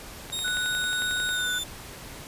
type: click train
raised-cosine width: 0.3 ms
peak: -21 dBFS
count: 12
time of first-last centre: 0.3-1.291 s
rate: 11.1 Hz
type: tone with pitch glide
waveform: sawtooth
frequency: 3729 to 3544 Hz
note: A#7 to A7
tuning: 0 to +12 cents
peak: -26 dBFS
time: 0.32-1.64 s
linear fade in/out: 10 ms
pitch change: -88 cents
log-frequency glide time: 1.29-1.51 s
type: tone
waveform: sine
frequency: 1480 Hz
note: F#6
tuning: in tune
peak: -27 dBFS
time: 0.44-1.59 s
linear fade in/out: 10 ms
effects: pink hiss -42 dBFS RMS until 2.27 s + resampled to 32000 Hz